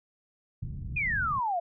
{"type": "low-pass noise", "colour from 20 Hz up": "white", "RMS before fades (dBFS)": -37, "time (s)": [0.62, 1.4], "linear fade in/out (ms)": 5, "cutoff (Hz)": 150, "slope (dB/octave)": 24}
{"type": "exponential sweep", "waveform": "sine", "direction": "down", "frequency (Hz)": [2529, 663], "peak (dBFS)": -26, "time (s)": [0.96, 1.6], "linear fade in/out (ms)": 10}
{"effects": []}